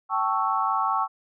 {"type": "chord", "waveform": "sine", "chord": "A dominant seventh", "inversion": "third", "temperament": "equal with one note detuned", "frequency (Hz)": [775, 880, 1108.7, 1318.5], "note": ["G5", "A5", "C#6", "E6"], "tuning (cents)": [-20, 0, 0, 0], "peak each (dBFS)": [-28, -28, -25, -28], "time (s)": [0.09, 1.08], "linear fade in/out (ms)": 50, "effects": []}